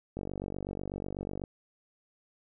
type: click train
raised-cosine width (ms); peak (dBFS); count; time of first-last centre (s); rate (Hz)
2; -23; 62; 0.17-1.438; 48.1
effects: none